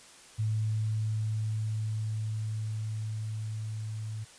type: tone with level ramp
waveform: sine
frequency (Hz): 108.7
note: A2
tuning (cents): -21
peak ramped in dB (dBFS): -26 to -34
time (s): 0.38-4.25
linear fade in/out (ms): 20
effects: white hiss -53 dBFS RMS until 4.38 s + resampled to 22050 Hz